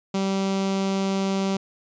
sawtooth tone with notch filter, 193.9 Hz, G3, 19 cents flat, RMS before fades -24 dBFS, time 0.14-1.57 s, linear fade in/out 5 ms, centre 1700 Hz, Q 2, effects resampled to 16000 Hz

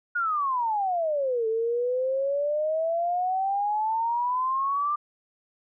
sine exponential two-way sweep, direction down then up, 1458 to 440 to 1196 Hz, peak -23 dBFS, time 0.15-4.96 s, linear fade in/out 10 ms, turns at 1.47 s, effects none

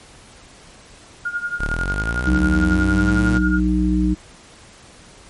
sine tone with tremolo, 1422 Hz, F6, 31 cents sharp, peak -18 dBFS, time 1.25-3.6 s, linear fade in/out 5 ms, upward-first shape triangle, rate 11 Hz, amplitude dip 90%
sawtooth linear sweep, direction up, 32.95 to 118.1 Hz, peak -18 dBFS, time 1.59-3.39 s, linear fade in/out 20 ms
harmonic tone, 61.74 Hz, B1, in tune, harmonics 1 / 3 / 5, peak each -19 / -19 / -19 dBFS, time 2.26-4.15 s, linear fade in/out 20 ms
effects pink hiss -45 dBFS RMS until 5.29 s + MP3 48 kbps

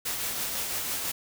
white noise with tremolo, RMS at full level -30 dBFS, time 0.05-1.12 s, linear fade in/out 10 ms, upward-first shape triangle, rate 6 Hz, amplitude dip 35%, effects none

